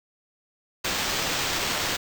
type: noise with sample-and-hold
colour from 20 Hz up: violet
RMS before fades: -27 dBFS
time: 0.84-1.97 s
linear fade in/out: 10 ms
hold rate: 11025 Hz
effects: none